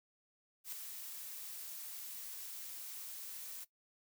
blue noise with ADSR envelope, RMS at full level -42 dBFS, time 0.64-3.65 s, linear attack 82 ms, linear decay 11 ms, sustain -5 dB, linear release 19 ms, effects noise-tail reverb RT60 0.1 s tail -17 dB re dry

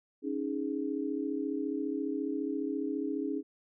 sine chord, C# suspended second, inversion none, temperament just, 277.2 / 311.8 / 415.8 Hz, C#4 / D#4 / G#4, 0 / +4 / +2 cents, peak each -34 / -35 / -37 dBFS, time 0.22-3.43 s, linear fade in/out 50 ms, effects none

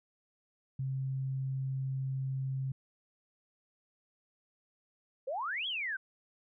sine tone, 133.3 Hz, C3, 33 cents sharp, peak -32 dBFS, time 0.79-2.72 s, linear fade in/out 5 ms
sine exponential two-way sweep, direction up then down, 493.9 to 3405 to 1488 Hz, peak -33 dBFS, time 5.27-5.97 s, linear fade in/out 10 ms, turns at 5.67 s
effects none

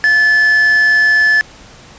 triangle tone with quantisation, 1736 Hz, A6, 24 cents flat, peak -6 dBFS, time 0.04-1.41 s, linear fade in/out 0 ms, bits 3, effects pink hiss -39 dBFS RMS until 1.98 s + resampled to 16000 Hz

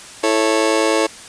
30% pulse chord, A major, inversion second, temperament just, 330 / 440 / 550 Hz, E4 / A4 / C#5, +2 / 0 / -14 cents, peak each -16 dBFS, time 0.23-1.07 s, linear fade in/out 10 ms, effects white hiss -37 dBFS RMS until 1.28 s + resampled to 22050 Hz

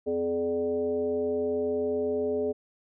sine tone with frequency modulation, 423.7 Hz, G#4, 35 cents sharp, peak -25 dBFS, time 0.06-2.53 s, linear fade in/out 20 ms, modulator 168 Hz, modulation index 0.82, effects none

